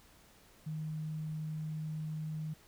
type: tone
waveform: sine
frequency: 155.56 Hz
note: D#3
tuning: in tune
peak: -36 dBFS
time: 0.66-2.54 s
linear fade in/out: 10 ms
effects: pink hiss -62 dBFS RMS until 2.67 s